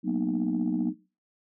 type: chord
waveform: sine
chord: B major seventh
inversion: second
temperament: just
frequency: 185.21 / 231.5 / 246.9 / 308.7 Hz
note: F#3 / A#3 / B3 / D#4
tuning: +2 / -12 / 0 / -14 cents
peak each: -29 dBFS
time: 0.03-0.94 s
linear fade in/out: 50 ms
effects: noise-tail reverb RT60 0.3 s tail -18 dB re dry + tanh soft clip ceiling -18 dBFS